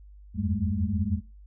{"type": "tone cluster", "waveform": "sine", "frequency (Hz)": [82, 88.2, 98.4, 199.4, 217], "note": ["E2", "F2", "G2", "G3", "A3"], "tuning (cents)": [-9, 18, 7, 30, -24], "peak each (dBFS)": -31, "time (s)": [0.34, 1.21], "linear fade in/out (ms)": 50, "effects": ["noise-tail reverb RT60 0.3 s tail -22 dB re dry", "added 50 Hz sine -46 dBFS peak until 1.46 s"]}